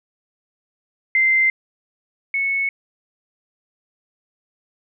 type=tone pair in turn; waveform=sine; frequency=2081 / 2205 Hz; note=C7 / C#7; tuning=-10 / -10 cents; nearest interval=minor second; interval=100 cents; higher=second; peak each=-13 / -18 dBFS; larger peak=first; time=1.15-1.5 / 2.34-2.69 s; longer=neither; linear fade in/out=2 ms; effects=none